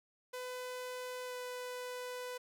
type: tone with pitch glide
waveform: sawtooth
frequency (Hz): 502 to 498.2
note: B4 to B4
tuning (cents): +28 to +15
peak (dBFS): -37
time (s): 0.33-2.38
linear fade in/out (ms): 10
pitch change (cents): -13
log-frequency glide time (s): 1.25-1.34
effects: none